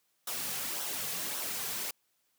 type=noise with flanger; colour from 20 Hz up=white; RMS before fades=-36 dBFS; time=0.27-1.91 s; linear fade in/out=5 ms; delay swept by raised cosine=0.42 to 3.32 ms; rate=1.8 Hz; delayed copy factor=-0.5; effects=white hiss -75 dBFS RMS until 2.38 s + high-pass 100 Hz 12 dB/octave